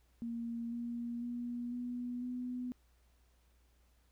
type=tone with pitch steps; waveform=sine; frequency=233.1 / 236.9 / 240.8 / 244.7 / 248.7 Hz; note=A#3 / A#3 / B3 / B3 / B3; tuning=0 / +28 / -44 / -16 / +12 cents; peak=-37 dBFS; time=0.22-2.72 s; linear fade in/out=0 ms; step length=500 ms; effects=added 60 Hz sine -67 dBFS peak until 4.11 s + pink hiss -75 dBFS RMS until 4.11 s